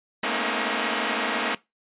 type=tone cluster; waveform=5% pulse; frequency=213.7 / 229.6 / 241 / 272.1 / 316.1 Hz; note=G#3 / A#3 / B3 / C#4 / D#4; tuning=+50 / -26 / -42 / -32 / +27 cents; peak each=-19 dBFS; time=0.23-1.55 s; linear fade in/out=5 ms; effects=noise-tail reverb RT60 0.2 s tail -20 dB re dry + resampled to 8000 Hz